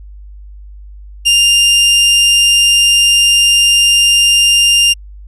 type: tone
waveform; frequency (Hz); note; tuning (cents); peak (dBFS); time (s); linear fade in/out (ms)
sawtooth; 2800; F7; +4; -3; 1.25-4.94; 20
effects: added 50 Hz sine -30 dBFS peak until 5.27 s + resampled to 24000 Hz